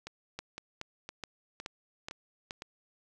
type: two click trains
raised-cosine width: 0.2 ms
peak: -24 / -21 dBFS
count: 6 / 6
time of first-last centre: 0.07-2.621 / 0.39-2.509 s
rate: 1.96 / 2.36 Hz
effects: none